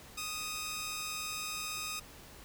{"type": "tone pair together", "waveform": "10% pulse", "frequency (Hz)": [1244.5, 2637], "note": ["D#6", "E7"], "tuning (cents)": [0, 0], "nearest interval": "octave + minor second", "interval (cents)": 1300, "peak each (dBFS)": [-30, -34], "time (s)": [0.17, 2], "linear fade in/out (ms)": 10, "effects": ["pink hiss -53 dBFS RMS until 2.44 s"]}